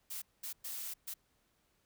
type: noise bursts at uneven times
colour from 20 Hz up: blue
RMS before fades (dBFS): -42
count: 4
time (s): 0.1-0.22 / 0.43-0.53 / 0.64-0.94 / 1.07-1.14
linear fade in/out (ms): 10
effects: pink hiss -75 dBFS RMS until 1.85 s